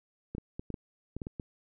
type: clicks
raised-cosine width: 3 ms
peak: -24 dBFS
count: 9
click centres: 0.35 / 0.382 / 0.595 / 0.703 / 0.742 / 1.166 / 1.218 / 1.269 / 1.398 s
effects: none